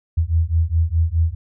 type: beating tone pair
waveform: sine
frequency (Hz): 80 / 84.8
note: D#2 / E2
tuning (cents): +49 / +50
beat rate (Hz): 4.8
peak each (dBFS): -18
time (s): 0.17-1.35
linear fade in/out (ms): 10
effects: none